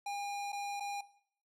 square tone with dropouts, 809 Hz, G#5, 46 cents flat, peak -37 dBFS, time 0.06-1.01 s, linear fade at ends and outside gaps 5 ms, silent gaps 0.521-0.528 / 0.799-0.805 s, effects noise-tail reverb RT60 0.6 s tail -17 dB re dry + low-pass 10000 Hz 12 dB/octave

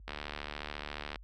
click train, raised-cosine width 0.3 ms, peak -22 dBFS, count 81, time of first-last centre 0.08-1.158 s, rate 74.2 Hz, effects added 48 Hz sine -39 dBFS peak until 1.23 s + high-pass 80 Hz 12 dB/octave

